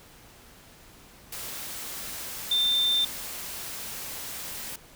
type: tone in noise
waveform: sine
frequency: 3582 Hz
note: A7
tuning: 30 cents sharp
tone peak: -21 dBFS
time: 2.51-3.05 s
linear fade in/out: 5 ms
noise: white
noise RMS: -37 dBFS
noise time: 1.32-4.76 s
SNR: +13 dB
effects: pink hiss -52 dBFS RMS until 4.95 s